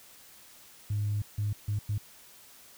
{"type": "tone bursts at uneven times", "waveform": "sine", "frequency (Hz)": 103.83, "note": "G#2", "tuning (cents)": 0, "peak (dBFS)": -26, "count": 4, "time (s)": [[0.9, 1.22], [1.38, 1.53], [1.68, 1.79], [1.89, 1.98]], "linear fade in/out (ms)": 5, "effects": ["tanh soft clip ceiling -23 dBFS", "white hiss -54 dBFS RMS until 2.77 s"]}